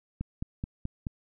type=click train; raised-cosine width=5 ms; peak=-20 dBFS; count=5; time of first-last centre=0.21-1.068 s; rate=4.66 Hz; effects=none